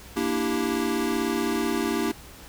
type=chord; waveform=square; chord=E half-diminished seventh; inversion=second; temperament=equal; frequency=233.1 / 293.7 / 329.6 / 392 Hz; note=Bb3 / D4 / E4 / G4; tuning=0 / 0 / 0 / 0 cents; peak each=-30 dBFS; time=0.16-2.12 s; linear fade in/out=10 ms; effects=added 60 Hz sine -50 dBFS peak until 2.48 s + pink hiss -46 dBFS RMS until 2.48 s